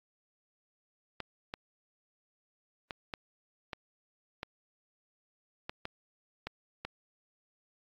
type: clicks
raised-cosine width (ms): 0.3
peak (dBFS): -21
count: 10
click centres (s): 1.203 / 1.539 / 2.908 / 3.138 / 3.732 / 4.431 / 5.695 / 5.854 / 6.47 / 6.85
effects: AAC 48 kbps